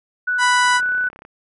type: tone with pitch glide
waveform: sine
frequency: 1480 to 1490.3 Hz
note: F#6 to F#6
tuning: 0 to +12 cents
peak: -17 dBFS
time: 0.27-1.09 s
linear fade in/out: 10 ms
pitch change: +12 cents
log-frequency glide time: 0.79-0.98 s
type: harmonic tone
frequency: 987.8 Hz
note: B5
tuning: in tune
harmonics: 1 / 2 / 3 / 4 / 5 / 6 / 7 / 8 / 9 / 10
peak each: -16 / -22 / -26 / -28 / -30 / -32 / -33 / -34 / -35 / -36 dBFS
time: 0.38-0.81 s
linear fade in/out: 50 ms
type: click train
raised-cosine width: 0.5 ms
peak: -25 dBFS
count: 21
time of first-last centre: 0.65-1.251 s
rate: 33.3 Hz
effects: none